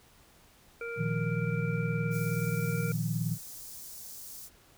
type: harmonic tone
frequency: 466.9 Hz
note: A#4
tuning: 3 cents sharp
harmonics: 1 / 3 / 5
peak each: -37 / -40 / -42 dBFS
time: 0.81-2.92 s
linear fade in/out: 2 ms
type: chord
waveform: sine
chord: Bb suspended fourth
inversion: none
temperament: equal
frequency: 116.54 / 155.56 / 174.61 Hz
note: Bb2 / Eb3 / F3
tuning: 0 / 0 / 0 cents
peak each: -33 / -32 / -34 dBFS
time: 0.96-3.38 s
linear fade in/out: 50 ms
type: high-pass noise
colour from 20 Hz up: white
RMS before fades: -45 dBFS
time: 2.1-4.5 s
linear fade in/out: 50 ms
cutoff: 4900 Hz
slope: 24 dB/octave
effects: pink hiss -60 dBFS RMS until 4.77 s